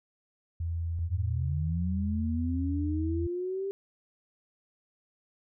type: tone with pitch glide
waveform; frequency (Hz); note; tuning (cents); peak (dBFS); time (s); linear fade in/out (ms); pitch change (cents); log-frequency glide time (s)
sine; 83.7 to 83.03; E2 to E2; +27 to +13; -29; 0.6-3.27; 5; -14; 1.89-2.02
type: linear sweep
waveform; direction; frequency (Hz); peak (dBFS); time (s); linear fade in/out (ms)
sine; up; 78.8 to 397.1; -30; 0.99-3.71; 0
effects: none